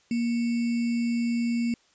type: tone with sample-and-hold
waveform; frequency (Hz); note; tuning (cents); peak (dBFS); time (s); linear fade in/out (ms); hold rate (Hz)
sine; 235.1; A#3; +15; -23; 0.11-1.74; 2; 2450
effects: white hiss -63 dBFS RMS until 1.94 s + resampled to 16000 Hz